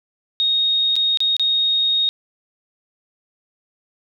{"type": "tone with dropouts", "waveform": "sine", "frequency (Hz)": 3729, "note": "A#7", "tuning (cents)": 0, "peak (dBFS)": -15, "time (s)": [0.4, 2.09], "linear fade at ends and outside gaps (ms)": 0, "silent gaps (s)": [[0.956, 0.964], [1.173, 1.204], [1.366, 1.396]], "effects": []}